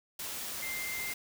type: tone in noise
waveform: sine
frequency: 2093 Hz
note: C7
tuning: in tune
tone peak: -37 dBFS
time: 0.62-1.13 s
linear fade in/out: 5 ms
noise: white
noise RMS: -39 dBFS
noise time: 0.19-1.14 s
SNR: -1 dB
effects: none

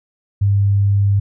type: tone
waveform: sine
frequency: 100.1 Hz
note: G2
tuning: 37 cents sharp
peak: -11 dBFS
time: 0.41-1.2 s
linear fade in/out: 10 ms
effects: none

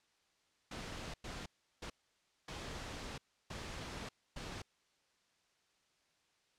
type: noise bursts at uneven times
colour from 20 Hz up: pink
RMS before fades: -45 dBFS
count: 6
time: 0.71-1.14 / 1.24-1.46 / 1.82-1.9 / 2.48-3.18 / 3.5-4.09 / 4.36-4.62 s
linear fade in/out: 5 ms
effects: white hiss -75 dBFS RMS until 6.58 s + low-pass 6000 Hz 12 dB/octave

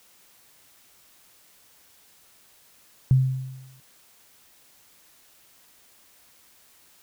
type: tone with exponential decay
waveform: sine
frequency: 130.81 Hz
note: C3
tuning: in tune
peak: -12 dBFS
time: 3.11-3.8 s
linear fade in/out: 0 ms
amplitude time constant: 150 ms
effects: white hiss -57 dBFS RMS until 7.02 s

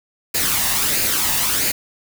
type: noise with flanger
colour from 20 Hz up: white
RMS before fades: -19 dBFS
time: 0.34-1.72 s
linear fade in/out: 10 ms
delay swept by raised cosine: 0.43 to 1.09 ms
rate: 1.5 Hz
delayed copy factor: +0.5
effects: none

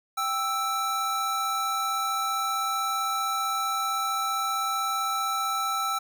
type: tone pair together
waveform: square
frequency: 784 / 1318.5 Hz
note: G5 / E6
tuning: 0 / 0 cents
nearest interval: major sixth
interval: 900 cents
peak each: -33 / -27 dBFS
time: 0.17-5.99 s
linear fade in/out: 10 ms
effects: none

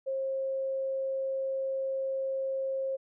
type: tone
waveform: sine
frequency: 535 Hz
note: C5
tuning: 38 cents sharp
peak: -29 dBFS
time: 0.06-2.97 s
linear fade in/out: 20 ms
effects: none

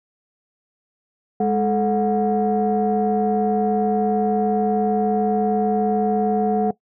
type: tone cluster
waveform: sine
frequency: 207.2 / 435.3 / 730 Hz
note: G#3 / A4 / F#5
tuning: -4 / -19 / -24 cents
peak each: -20 dBFS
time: 1.4-6.71 s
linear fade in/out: 5 ms
effects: noise-tail reverb RT60 0.1 s tail -18 dB re dry + tanh soft clip ceiling -10 dBFS

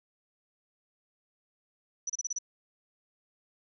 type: tone bursts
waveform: sine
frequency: 5930 Hz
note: F#8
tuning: 3 cents sharp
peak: -30 dBFS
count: 6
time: 2.07-2.387 s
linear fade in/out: 5 ms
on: 27 ms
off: 31 ms
effects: none

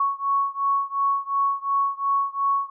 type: beating tone pair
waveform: sine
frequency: 1108.7 / 1111.5 Hz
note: C#6 / C#6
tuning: 0 / +4 cents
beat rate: 2.8 Hz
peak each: -23 / -24 dBFS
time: 0-2.7 s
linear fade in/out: 5 ms
effects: none

